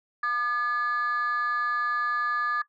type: tone pair together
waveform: sine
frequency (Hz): 1205 / 1704.1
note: D6 / G#6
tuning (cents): +44 / +44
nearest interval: tritone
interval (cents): 600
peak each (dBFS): -25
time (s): 0.23-2.62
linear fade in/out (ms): 5
effects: noise-tail reverb RT60 0.1 s tail -19 dB re dry + tanh soft clip ceiling -20 dBFS